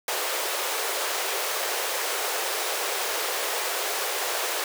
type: high-pass noise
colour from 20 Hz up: pink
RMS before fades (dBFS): -28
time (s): 0.08-4.64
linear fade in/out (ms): 2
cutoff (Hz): 390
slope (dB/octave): 48
effects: none